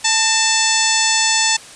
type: harmonic tone with a mistuned harmonic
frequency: 880 Hz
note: A5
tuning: in tune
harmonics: 1 / 2 / 3 / 4 / 5 / 6 / 7 / 8 / 9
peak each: -22 / -22 / -22 / -22 / -22 / -22 / -22 / -22 / -22 dBFS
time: 0.04-1.57 s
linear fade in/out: 10 ms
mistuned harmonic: 2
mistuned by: +53 cents
effects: white hiss -38 dBFS RMS until 1.75 s + resampled to 22050 Hz